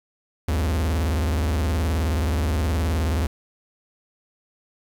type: tone with vibrato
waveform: 45% pulse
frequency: 77.78 Hz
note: D#2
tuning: in tune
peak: -20 dBFS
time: 0.48-3.27 s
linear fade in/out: 5 ms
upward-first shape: sine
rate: 19 Hz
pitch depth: 250 cents each way
effects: 8-bit